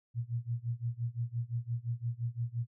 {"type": "tone with tremolo", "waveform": "sine", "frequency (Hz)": 118.4, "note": "A#2", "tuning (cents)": 27, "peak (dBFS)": -29, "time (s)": [0.14, 2.67], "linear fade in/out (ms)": 50, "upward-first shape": "sine", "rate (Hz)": 5.8, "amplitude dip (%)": 95, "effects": []}